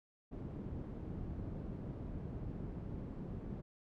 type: low-pass noise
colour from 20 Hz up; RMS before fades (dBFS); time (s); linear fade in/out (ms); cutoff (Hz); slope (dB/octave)
white; -44; 0.31-3.62; 20; 210; 12
effects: none